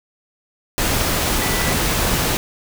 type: tone in noise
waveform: sine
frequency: 1975.5 Hz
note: B6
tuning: in tune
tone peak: -28 dBFS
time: 1.42-1.73 s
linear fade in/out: 0 ms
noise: pink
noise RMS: -19 dBFS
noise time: 0.78-2.37 s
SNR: -12 dB
effects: none